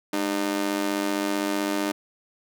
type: tone with amplitude modulation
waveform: sawtooth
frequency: 303.6 Hz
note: D#4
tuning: 42 cents flat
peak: -16 dBFS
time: 0.13-1.92 s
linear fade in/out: 5 ms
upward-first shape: sine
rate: 95.6 Hz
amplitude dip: 90%
effects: none